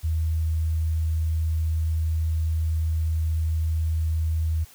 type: tone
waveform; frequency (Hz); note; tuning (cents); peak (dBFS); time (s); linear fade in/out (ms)
sine; 80; D#2; +49; -21; 0.03-4.65; 20
effects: white hiss -51 dBFS RMS until 4.74 s